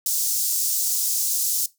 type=high-pass noise; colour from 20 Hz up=pink; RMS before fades=-23 dBFS; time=0.06-1.66 s; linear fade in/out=2 ms; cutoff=5800 Hz; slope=24 dB/octave; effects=noise-tail reverb RT60 0.2 s tail -19 dB re dry